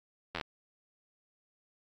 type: slowing click train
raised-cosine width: 0.3 ms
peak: -19 dBFS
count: 6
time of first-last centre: 0.35-0.412 s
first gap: 11 ms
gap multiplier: 1.06
effects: AAC 48 kbps